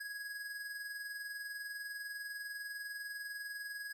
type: tone with tremolo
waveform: square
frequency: 1661.2 Hz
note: G#6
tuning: in tune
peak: -40 dBFS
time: 0-3.93 s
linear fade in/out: 10 ms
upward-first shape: triangle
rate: 20 Hz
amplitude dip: 55%
effects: none